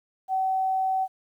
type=tone; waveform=sine; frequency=760 Hz; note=F#5; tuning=46 cents sharp; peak=-22 dBFS; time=0.28-1.08 s; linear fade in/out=50 ms; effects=10-bit

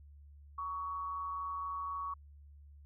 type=tone with amplitude modulation; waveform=sine; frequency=1119 Hz; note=C#6; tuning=16 cents sharp; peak=-34 dBFS; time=0.58-2.14 s; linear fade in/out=5 ms; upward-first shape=sine; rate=173 Hz; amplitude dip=50%; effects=added 72 Hz sine -53 dBFS peak until 2.85 s

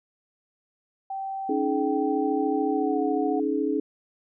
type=tone with pitch glide; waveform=sine; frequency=776 to 732.4 Hz; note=G5 to F#5; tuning=-18 to -18 cents; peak=-29 dBFS; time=1.1-3.4 s; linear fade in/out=5 ms; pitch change=-100 cents; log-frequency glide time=2.69-2.99 s
type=chord; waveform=sine; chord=C# suspended second; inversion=none; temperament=equal with one note detuned; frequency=277.2 / 311.1 / 424.3 Hz; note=C#4 / D#4 / G#4; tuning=0 / 0 / +37 cents; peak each=-27 dBFS; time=1.49-3.8 s; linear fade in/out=5 ms
effects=none

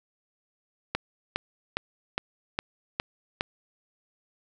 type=click train; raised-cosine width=0.3 ms; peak=-10 dBFS; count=7; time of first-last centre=0.95-3.409 s; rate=2.44 Hz; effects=none

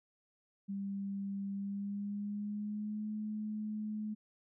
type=tone with pitch glide; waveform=sine; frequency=197.9 to 213.3 Hz; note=G3 to G#3; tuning=+17 to +46 cents; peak=-36 dBFS; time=0.68-4.15 s; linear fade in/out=20 ms; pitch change=+129 cents; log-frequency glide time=1.53-3.09 s; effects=none

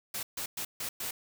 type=noise bursts at uneven times; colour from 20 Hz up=white; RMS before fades=-36 dBFS; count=5; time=0.14-0.23 / 0.37-0.46 / 0.57-0.65 / 0.8-0.89 / 1-1.11 s; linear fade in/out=5 ms; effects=none

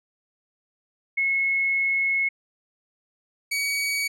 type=tone pair in turn; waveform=sine / sawtooth; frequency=2181 / 2261 Hz; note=C#7 / C#7; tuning=-29 / +34 cents; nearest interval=minor second; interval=63 cents; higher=second; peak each=-20 dBFS; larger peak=neither; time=1.17-2.29 / 3.51-4.08 s; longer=first; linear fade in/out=10 ms; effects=low-pass 12000 Hz 12 dB/octave

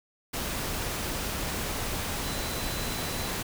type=tone in noise; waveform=sine; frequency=4006 Hz; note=B7; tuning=24 cents sharp; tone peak=-42 dBFS; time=2.24-3.31 s; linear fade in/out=10 ms; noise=pink; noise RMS=-32 dBFS; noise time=0.33-3.43 s; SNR=-13 dB; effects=none

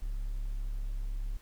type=tone; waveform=triangle; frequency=34.81 Hz; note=C#1; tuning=8 cents sharp; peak=-29 dBFS; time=0.02-1.37 s; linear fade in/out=0 ms; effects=tanh soft clip ceiling -26 dBFS + pink hiss -61 dBFS RMS until 1.41 s

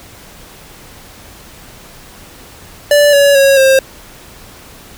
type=tone with pitch steps; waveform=square; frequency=583 / 565.7 / 549 / 532.8 Hz; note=D5 / C#5 / C#5 / C5; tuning=-13 / +35 / -17 / +31 cents; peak=-6 dBFS; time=2.91-3.79 s; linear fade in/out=2 ms; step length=220 ms; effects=pink hiss -37 dBFS RMS until 4.97 s

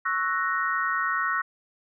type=chord; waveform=sine; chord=F# dominant seventh; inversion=second; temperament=equal; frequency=1108.7 / 1318.5 / 1480 / 1864.7 Hz; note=C#6 / E6 / F#6 / A#6; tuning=0 / 0 / 0 / 0 cents; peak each=-29 dBFS; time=0.05-1.42 s; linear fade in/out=10 ms; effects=none

